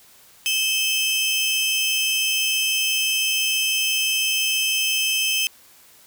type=tone pair together; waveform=sawtooth; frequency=2600 / 3117 Hz; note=E7 / G7; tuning=-24 / -11 cents; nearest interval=minor third; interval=313 cents; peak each=-19 dBFS; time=0.46-5.47 s; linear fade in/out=0 ms; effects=white hiss -51 dBFS RMS until 6.06 s